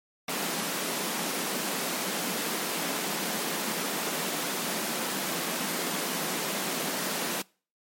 pink high-pass noise, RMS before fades -31 dBFS, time 0.28-7.42 s, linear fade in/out 5 ms, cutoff 170 Hz, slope 48 dB/octave, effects noise-tail reverb RT60 0.4 s tail -25 dB re dry + MP3 64 kbps

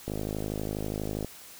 click train, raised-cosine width 2 ms, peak -19 dBFS, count 62, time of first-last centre 0.08-1.246 s, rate 52.3 Hz, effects white hiss -48 dBFS RMS until 1.59 s

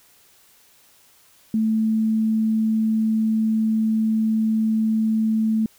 sine tone, 220 Hz, A3, in tune, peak -17 dBFS, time 1.54-5.66 s, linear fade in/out 2 ms, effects white hiss -55 dBFS RMS until 5.78 s

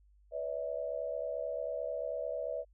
sine tone cluster, 497.4 / 571 / 640 Hz, B4 / D5 / D#5, +12 / -49 / +49 cents, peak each -40 / -38 / -38 dBFS, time 0.31-2.65 s, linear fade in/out 50 ms, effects added 50 Hz sine -61 dBFS peak until 2.73 s

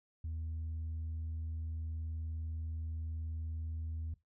sine tone, 80.2 Hz, E2, 47 cents flat, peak -35 dBFS, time 0.24-4.14 s, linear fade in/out 5 ms, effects noise-tail reverb RT60 0.2 s tail -21 dB re dry + tanh soft clip ceiling -35 dBFS

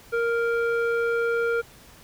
square tone with low-pass filter, 466.2 Hz, A#4, in tune, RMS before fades -24 dBFS, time 0.12-1.62 s, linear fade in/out 20 ms, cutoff 1600 Hz, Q 2, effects pink hiss -50 dBFS RMS until 2.03 s

